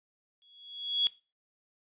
sine tone with exponential growth, 3350 Hz, G#7, 14 cents sharp, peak -21 dBFS, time 0.42-1.07 s, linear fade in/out 0 ms, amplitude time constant 140 ms, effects noise-tail reverb RT60 0.3 s tail -19 dB re dry + resampled to 8000 Hz

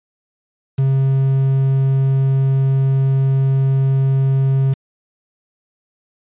triangle tone with quantisation, 134.7 Hz, C#3, 49 cents flat, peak -10 dBFS, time 0.78-4.74 s, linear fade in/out 10 ms, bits 6, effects resampled to 8000 Hz

